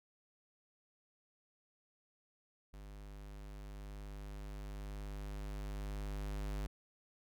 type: tone with level ramp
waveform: square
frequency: 50.5 Hz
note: G#1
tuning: 48 cents flat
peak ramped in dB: -50 to -38 dBFS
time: 2.73-6.67 s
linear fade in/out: 10 ms
effects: none